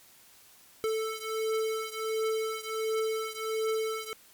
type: beating tone pair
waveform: square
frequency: 440 / 441.4 Hz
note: A4 / A4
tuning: 0 / +5 cents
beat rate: 1.4 Hz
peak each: -32 / -34 dBFS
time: 0.84-4.13 s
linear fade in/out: 0 ms
effects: white hiss -57 dBFS RMS until 4.33 s + MP3 96 kbps